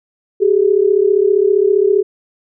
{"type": "tone pair together", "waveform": "sine", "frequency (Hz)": [384.4, 419.5], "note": ["G4", "G#4"], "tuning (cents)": [-34, 17], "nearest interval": "major second", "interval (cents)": 151, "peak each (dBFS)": -12, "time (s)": [0.4, 2.03], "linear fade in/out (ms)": 20, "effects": []}